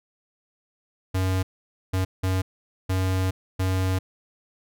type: tone bursts at uneven times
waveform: square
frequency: 93.7 Hz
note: F#2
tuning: 22 cents sharp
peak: -22 dBFS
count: 5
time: 1.14-1.43 / 1.93-2.05 / 2.23-2.42 / 2.89-3.31 / 3.59-3.99 s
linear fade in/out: 10 ms
effects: none